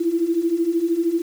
sine beating tone pair, 326.2 / 339.2 Hz, E4 / E4, -18 / +50 cents, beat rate 13 Hz, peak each -23 / -19 dBFS, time 0-1.22 s, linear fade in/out 10 ms, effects 7-bit

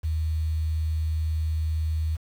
sine tone with quantisation, 79 Hz, D#2, 27 cents sharp, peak -23 dBFS, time 0.03-2.17 s, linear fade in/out 20 ms, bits 8, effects none

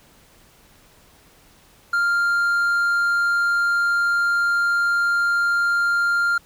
triangle tone, 1396.9 Hz, F6, in tune, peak -15 dBFS, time 1.93-6.38 s, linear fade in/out 5 ms, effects pink hiss -53 dBFS RMS until 6.45 s

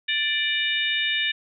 harmonic tone with a mistuned harmonic, 587.3 Hz, D5, in tune, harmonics 3 / 4 / 5 / 6, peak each -27 / -27 / -27 / -27 dBFS, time 0.08-1.32 s, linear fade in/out 10 ms, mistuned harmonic 6, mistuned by +64 cents, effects none

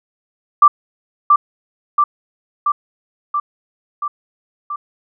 sine tone with echo, 1174.7 Hz, D6, in tune, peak -3 dBFS, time 0.62-0.68 s, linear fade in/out 5 ms, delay 680 ms, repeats 6, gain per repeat -3 dB, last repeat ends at 4.76 s, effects none

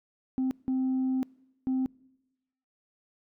sine tone bursts at uneven times, 260.4 Hz, C4, 8 cents flat, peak -23 dBFS, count 3, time 0.38-0.51 / 0.68-1.23 / 1.67-1.86 s, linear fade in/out 0 ms, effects noise-tail reverb RT60 1.0 s tail -26 dB re dry + tanh soft clip ceiling -23 dBFS

